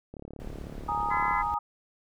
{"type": "click train", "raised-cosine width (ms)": 2, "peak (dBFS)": -28, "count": 43, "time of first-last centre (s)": [0.14, 1.31], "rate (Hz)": 35.9}
{"type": "noise", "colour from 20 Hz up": "brown", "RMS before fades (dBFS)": -41, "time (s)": [0.4, 1.54], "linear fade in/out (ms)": 0}
{"type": "chord", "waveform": "sine", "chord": "Ab suspended second", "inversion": "none", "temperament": "equal", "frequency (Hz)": [830.6, 932.3, 1244.5], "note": ["Ab5", "Bb5", "Eb6"], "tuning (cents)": [0, 0, 0], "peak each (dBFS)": -31, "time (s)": [0.88, 1.59], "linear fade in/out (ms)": 10}
{"type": "harmonic tone", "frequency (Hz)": 338.6, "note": "E4", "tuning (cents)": 46, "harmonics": [3, 4, 5, 6], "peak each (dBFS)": [-29, -36, -39, -33], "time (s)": [1.1, 1.43], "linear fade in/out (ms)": 20}
{"effects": []}